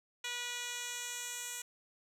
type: tone with band-pass filter sweep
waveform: 10% pulse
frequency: 485.8 Hz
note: B4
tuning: 29 cents flat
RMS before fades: -41 dBFS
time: 0.24-1.62 s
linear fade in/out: 5 ms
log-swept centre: 4300 to 8300 Hz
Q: 1.2
effects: none